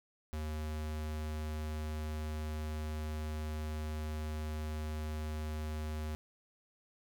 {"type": "tone", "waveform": "square", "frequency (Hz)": 77, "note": "D#2", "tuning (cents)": -17, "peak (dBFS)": -37, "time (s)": [0.33, 6.15], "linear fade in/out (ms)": 0, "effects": []}